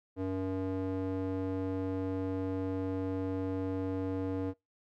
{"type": "tone with band-pass filter", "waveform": "square", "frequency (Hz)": 94.5, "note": "F#2", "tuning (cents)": 37, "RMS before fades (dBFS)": -34, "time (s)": [0.16, 4.54], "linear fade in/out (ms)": 50, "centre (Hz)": 370, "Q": 2, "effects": ["noise-tail reverb RT60 0.2 s tail -23 dB re dry"]}